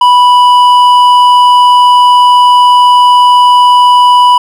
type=tone with hard clipping; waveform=triangle; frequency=986 Hz; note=B5; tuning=3 cents flat; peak=-3 dBFS; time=0.01-4.38 s; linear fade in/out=5 ms; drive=10 dB; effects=none